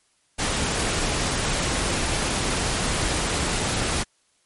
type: noise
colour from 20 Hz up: pink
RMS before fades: -24 dBFS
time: 0.38-4.04 s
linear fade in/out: 20 ms
effects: white hiss -65 dBFS RMS until 4.45 s + MP3 48 kbps